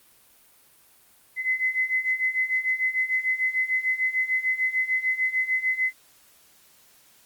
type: beating tone pair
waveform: sine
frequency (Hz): 2033 / 2039.7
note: B6 / C7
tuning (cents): +50 / -45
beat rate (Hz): 6.7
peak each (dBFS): -27 / -24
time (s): 1.36-5.93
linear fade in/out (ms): 50
effects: white hiss -57 dBFS RMS until 7.25 s + Opus 32 kbps